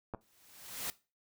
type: clicks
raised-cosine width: 1 ms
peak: -26 dBFS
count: 2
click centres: 0.138 / 0.147 s
type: noise with exponential growth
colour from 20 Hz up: white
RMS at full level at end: -36 dBFS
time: 0.21-0.9 s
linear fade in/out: 0 ms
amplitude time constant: 150 ms
effects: noise-tail reverb RT60 0.3 s tail -19 dB re dry